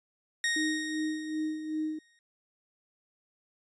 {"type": "tone with exponential decay", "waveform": "sawtooth", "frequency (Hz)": 1864.7, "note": "A#6", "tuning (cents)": 0, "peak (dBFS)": -22, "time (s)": [0.44, 2.19], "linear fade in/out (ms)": 1, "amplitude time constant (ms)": 380}
{"type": "tone with tremolo", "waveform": "sine", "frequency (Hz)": 310.7, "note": "D#4", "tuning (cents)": -2, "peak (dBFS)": -28, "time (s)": [0.56, 1.99], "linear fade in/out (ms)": 5, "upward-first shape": "sine", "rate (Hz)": 2.6, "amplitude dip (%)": 60}
{"effects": ["resampled to 22050 Hz"]}